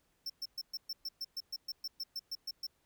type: tone bursts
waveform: square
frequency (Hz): 5370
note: E8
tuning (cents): +31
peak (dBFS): -37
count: 16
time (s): 0.26-2.668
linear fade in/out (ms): 5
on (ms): 38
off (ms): 120
effects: pink hiss -75 dBFS RMS until 2.85 s